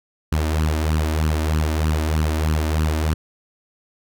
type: tone with flanger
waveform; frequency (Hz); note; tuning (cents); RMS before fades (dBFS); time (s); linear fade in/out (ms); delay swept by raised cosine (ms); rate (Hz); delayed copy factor
sawtooth; 77.78; D#2; 0; -20; 0.32-3.14; 5; 0.67 to 3.37; 3.2; +0.65
effects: none